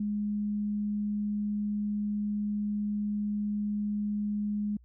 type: tone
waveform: sine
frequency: 207.7 Hz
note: G#3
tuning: in tune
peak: -28 dBFS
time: 0-4.77 s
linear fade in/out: 5 ms
effects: added 60 Hz sine -54 dBFS peak until 4.84 s